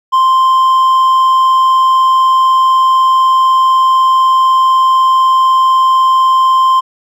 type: tone with hard clipping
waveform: sine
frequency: 1046 Hz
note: C6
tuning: 1 cent flat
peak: -7 dBFS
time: 0.12-6.81 s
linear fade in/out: 20 ms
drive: 3 dB
effects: none